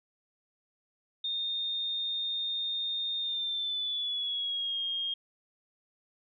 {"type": "tone with pitch glide", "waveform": "sine", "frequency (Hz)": [3656, 3238], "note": ["A#7", "G#7"], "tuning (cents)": [-34, -45], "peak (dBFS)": -30, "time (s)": [1.24, 5.14], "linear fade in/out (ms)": 5, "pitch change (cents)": -211, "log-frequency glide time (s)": [3.2, 4.79], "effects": []}